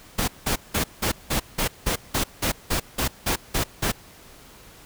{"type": "noise bursts", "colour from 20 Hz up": "pink", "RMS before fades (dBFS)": -23, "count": 14, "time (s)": [0.18, 3.92], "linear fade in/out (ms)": 10, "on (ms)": 100, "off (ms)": 180, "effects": ["pink hiss -48 dBFS RMS until 4.85 s"]}